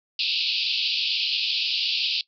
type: band-pass noise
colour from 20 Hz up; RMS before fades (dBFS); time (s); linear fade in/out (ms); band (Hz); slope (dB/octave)
white; -25; 0.19-2.21; 2; 2500 to 4900; 96
effects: noise-tail reverb RT60 0.1 s tail -20 dB re dry